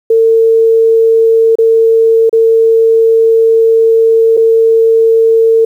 sine tone with dropouts, 451.7 Hz, A4, 45 cents sharp, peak -4 dBFS, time 0.1-5.65 s, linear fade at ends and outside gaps 5 ms, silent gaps 1.555-1.585 / 2.295-2.328 / 4.369-4.373 s, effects 7-bit

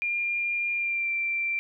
sine tone with pitch glide, 2402 to 2354 Hz, D7 to D7, +38 to +3 cents, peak -25 dBFS, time 0.02-1.59 s, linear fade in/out 0 ms, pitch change -35 cents, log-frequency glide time 0.73-1.1 s, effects none

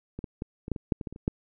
clicks, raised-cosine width 3 ms, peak -23 / -22 / -19 / -24 / -14 / -23 / -10 / -22 / -21 / -28 / -30 / -12 dBFS, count 12, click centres 0.19 / 0.242 / 0.421 / 0.681 / 0.717 / 0.762 / 0.922 / 1.012 / 1.072 / 1.126 / 1.161 / 1.279 s, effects none

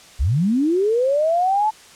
sine linear sweep, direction up, 50.2 to 880 Hz, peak -15 dBFS, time 0.19-1.71 s, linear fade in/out 20 ms, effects white hiss -45 dBFS RMS until 1.95 s + low-pass 8000 Hz 12 dB/octave

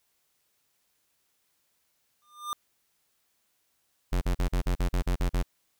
square tone with exponential growth, 1200 Hz, D6, 37 cents sharp, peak -28 dBFS, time 2.22-2.53 s, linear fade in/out 0 ms, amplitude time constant 66 ms
square tone bursts, 44.83 Hz, F1, 46 cents sharp, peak -24 dBFS, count 10, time 4.12-5.428 s, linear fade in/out 10 ms, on 93 ms, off 42 ms
effects white hiss -73 dBFS RMS until 5.79 s

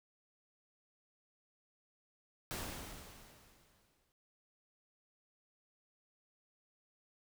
pink noise with exponential decay, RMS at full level -40 dBFS, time 2.51-4.12 s, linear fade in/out 0 ms, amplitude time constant 350 ms, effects none

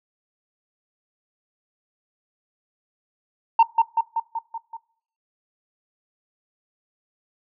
sine tone with echo, 911 Hz, A#5, 40 cents flat, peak -7 dBFS, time 3.59-3.63 s, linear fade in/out 5 ms, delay 190 ms, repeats 6, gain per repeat -4 dB, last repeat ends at 4.77 s, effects noise-tail reverb RT60 0.6 s tail -23 dB re dry + tanh soft clip ceiling -9 dBFS

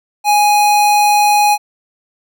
square tone, 830.6 Hz, G#5, in tune, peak -9 dBFS, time 0.24-1.58 s, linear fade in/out 50 ms, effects none

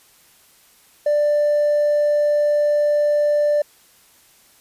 triangle tone with hard clipping, 590 Hz, D5, 8 cents sharp, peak -14 dBFS, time 1.06-3.62 s, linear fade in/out 5 ms, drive 2 dB, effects white hiss -53 dBFS RMS until 4.6 s + resampled to 32000 Hz

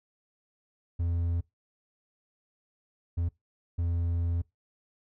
triangle tone bursts at uneven times, 85.3 Hz, F2, 40 cents flat, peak -24 dBFS, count 3, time 0.99-1.41 / 3.17-3.29 / 3.78-4.42 s, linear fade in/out 10 ms, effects noise-tail reverb RT60 0.2 s tail -24 dB re dry

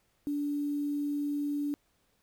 sine tone with quantisation, 290 Hz, D4, 22 cents flat, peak -29 dBFS, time 0.27-1.74 s, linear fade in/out 0 ms, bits 9, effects pink hiss -72 dBFS RMS until 2.22 s

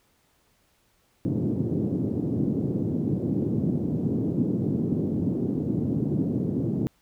white band-pass noise, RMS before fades -26 dBFS, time 1.25-6.87 s, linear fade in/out 0 ms, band 110 to 310 Hz, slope 24 dB/octave, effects pink hiss -66 dBFS RMS until 7.01 s

